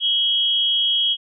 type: tone pair together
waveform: sine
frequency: 2974 / 3268 Hz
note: F#7 / G#7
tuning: +8 / -29 cents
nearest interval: major second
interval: 163 cents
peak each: -23 / -17 dBFS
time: 0-1.17 s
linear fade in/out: 50 ms
effects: none